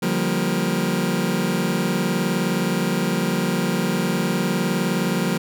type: chord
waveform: sawtooth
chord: G minor seventh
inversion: second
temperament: just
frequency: 147 / 176.4 / 196 / 235.2 Hz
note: D3 / F3 / G3 / Bb3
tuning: +2 / +18 / 0 / +16 cents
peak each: -25 / -19 / -21 / -21 dBFS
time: 0.02-5.38 s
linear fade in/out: 10 ms
effects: none